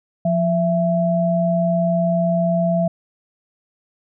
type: tone pair together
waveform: sine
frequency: 174.61 / 666.1 Hz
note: F3 / E5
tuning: 0 / +18 cents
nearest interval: octave + major seventh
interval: 2318 cents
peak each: -18 dBFS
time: 0.25-2.88 s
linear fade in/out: 5 ms
effects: none